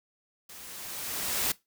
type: noise with level ramp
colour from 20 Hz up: white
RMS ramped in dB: -47 to -27 dBFS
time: 0.49-1.52 s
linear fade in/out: 5 ms
effects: noise-tail reverb RT60 0.2 s tail -20 dB re dry